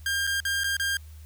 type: tone with dropouts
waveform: sawtooth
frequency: 1603 Hz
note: G6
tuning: 38 cents sharp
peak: -21 dBFS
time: 0.06-0.97 s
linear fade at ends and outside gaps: 2 ms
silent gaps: 0.269-0.273 / 0.403-0.451 / 0.636-0.642 / 0.768-0.797 s
effects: added 77 Hz sine -42 dBFS peak until 1.25 s + white hiss -58 dBFS RMS until 1.25 s